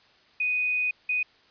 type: tone bursts at uneven times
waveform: sine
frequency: 2489 Hz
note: D#7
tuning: in tune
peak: -23 dBFS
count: 2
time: 0.4-0.91 / 1.09-1.23 s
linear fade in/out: 5 ms
effects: white hiss -59 dBFS RMS until 1.5 s + resampled to 11025 Hz